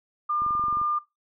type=tone; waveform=sine; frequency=1200 Hz; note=D6; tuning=37 cents sharp; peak=-23 dBFS; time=0.29-0.99 s; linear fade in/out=10 ms
type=click train; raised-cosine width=3 ms; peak=-30 dBFS; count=10; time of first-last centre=0.42-0.815 s; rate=22.8 Hz
effects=noise-tail reverb RT60 0.2 s tail -18 dB re dry